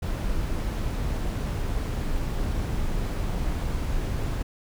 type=noise; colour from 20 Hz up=brown; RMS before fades=-27 dBFS; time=0.02-4.43 s; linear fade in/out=10 ms; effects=none